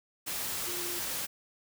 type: tone in noise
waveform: sine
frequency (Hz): 350.7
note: F4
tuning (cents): +7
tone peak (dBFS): -41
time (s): 0.66-1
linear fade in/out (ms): 20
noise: white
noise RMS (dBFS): -35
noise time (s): 0.26-1.27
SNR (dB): -9
effects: none